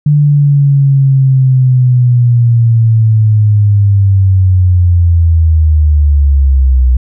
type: linear sweep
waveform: sine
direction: down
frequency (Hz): 148.4 to 61.74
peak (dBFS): -4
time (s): 0.06-6.97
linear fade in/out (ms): 5
effects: none